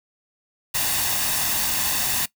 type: noise with comb filter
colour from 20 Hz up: white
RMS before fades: -23 dBFS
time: 0.74-2.26 s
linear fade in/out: 10 ms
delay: 1.1 ms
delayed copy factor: +0.5
effects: noise-tail reverb RT60 0.1 s tail -19 dB re dry